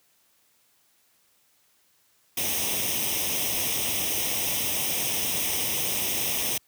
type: noise with comb filter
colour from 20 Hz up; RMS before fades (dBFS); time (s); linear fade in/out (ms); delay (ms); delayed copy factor
white; -27; 2.37-6.58; 5; 0.34; +0.75
effects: white hiss -65 dBFS RMS until 6.67 s + high-pass 60 Hz 12 dB/octave